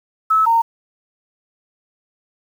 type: tone pair in turn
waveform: sine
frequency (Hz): 1300 / 919.2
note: E6 / A#5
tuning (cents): -24 / -25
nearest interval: tritone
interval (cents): 601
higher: first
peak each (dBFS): -11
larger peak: neither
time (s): 0.3-0.46 / 0.46-0.62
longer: neither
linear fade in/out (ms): 10
effects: 7-bit